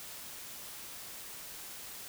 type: silence
effects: white hiss -46 dBFS RMS until 2.08 s